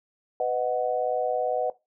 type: chord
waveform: sine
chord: B major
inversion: none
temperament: equal with one note detuned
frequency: 500.2 / 622.3 / 740 Hz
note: B4 / D#5 / F#5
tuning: +22 / 0 / 0 cents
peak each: -27 / -28 / -27 dBFS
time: 0.4-1.7 s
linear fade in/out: 2 ms
effects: noise-tail reverb RT60 0.2 s tail -17 dB re dry